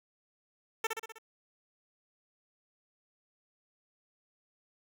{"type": "tone with echo", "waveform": "10% pulse", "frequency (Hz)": 446.7, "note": "A4", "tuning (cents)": 26, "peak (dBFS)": -20, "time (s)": [0.84, 0.87], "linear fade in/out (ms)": 5, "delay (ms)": 63, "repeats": 5, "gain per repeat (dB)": -4, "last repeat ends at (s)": 1.185, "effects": []}